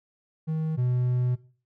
triangle tone pair in turn, 158.1 / 124.49 Hz, D#3 / B2, +28 / +14 cents, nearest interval major third, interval 414 cents, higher first, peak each -23 / -20 dBFS, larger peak second, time 0.47-0.77 / 0.77-1.36 s, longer second, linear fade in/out 20 ms, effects noise-tail reverb RT60 0.4 s tail -18 dB re dry

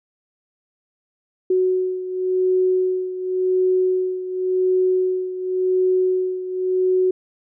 sine beating tone pair, 370 / 370.91 Hz, F#4 / F#4, 0 / +4 cents, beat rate 0.91 Hz, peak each -18 / -23 dBFS, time 1.5-7.11 s, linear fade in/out 5 ms, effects none

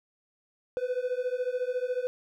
triangle beating tone pair, 493.9 / 507.9 Hz, B4 / B4, 0 / +48 cents, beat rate 14 Hz, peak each -29 dBFS, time 0.77-2.07 s, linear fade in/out 0 ms, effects none

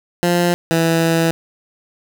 15% pulse tone pair in turn, 174.61 / 164.81 Hz, F3 / E3, 0 / 0 cents, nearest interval minor second, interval 100 cents, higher first, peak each -7 dBFS, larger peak neither, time 0.23-0.54 / 0.71-1.31 s, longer second, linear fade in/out 0 ms, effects none

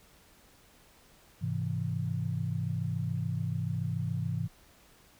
sine chord, Ab augmented, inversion none, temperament equal, 103.83 / 130.81 / 164.81 Hz, Ab2 / C3 / E3, 0 / 0 / 0 cents, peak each -34 dBFS, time 1.41-4.48 s, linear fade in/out 20 ms, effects pink hiss -60 dBFS RMS until 5.19 s

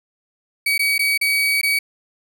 35% pulse tone with dropouts, 2266 Hz, C#7, 37 cents sharp, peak -14 dBFS, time 0.66-1.79 s, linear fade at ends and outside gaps 5 ms, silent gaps 0.78-0.792 / 0.981-0.992 / 1.177-1.212 / 1.614-1.631 s, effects none

